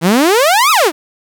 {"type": "exponential two-way sweep", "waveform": "sawtooth", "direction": "up then down", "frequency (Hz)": [155.5, 1318.5, 280.5], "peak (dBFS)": -4, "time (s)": [0.01, 0.92], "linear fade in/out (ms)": 50, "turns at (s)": 0.71, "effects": ["7-bit"]}